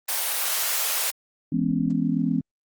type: high-pass noise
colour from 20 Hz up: white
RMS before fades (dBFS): -25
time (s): 0.08-1.11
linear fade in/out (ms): 10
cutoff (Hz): 540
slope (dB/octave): 24
type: chord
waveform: sine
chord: C# minor seventh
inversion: first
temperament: just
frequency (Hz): 166.31 / 207.9 / 249.5 / 277.2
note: E3 / G#3 / B3 / C#4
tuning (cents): +16 / +2 / +18 / 0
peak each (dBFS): -26 / -27 / -25 / -27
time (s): 1.52-2.41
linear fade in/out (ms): 5
effects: Opus 24 kbps